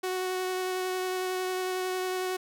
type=tone with vibrato; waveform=sawtooth; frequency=370 Hz; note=F#4; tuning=in tune; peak=-25 dBFS; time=0.03-2.37 s; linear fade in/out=10 ms; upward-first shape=sine; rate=11 Hz; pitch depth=10 cents each way; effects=none